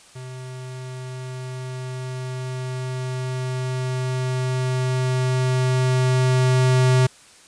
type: tone with level ramp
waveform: square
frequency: 128.4 Hz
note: C3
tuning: 32 cents flat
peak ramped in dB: -34 to -14 dBFS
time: 0.15-7.07 s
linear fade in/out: 10 ms
effects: white hiss -49 dBFS RMS until 7.47 s + resampled to 22050 Hz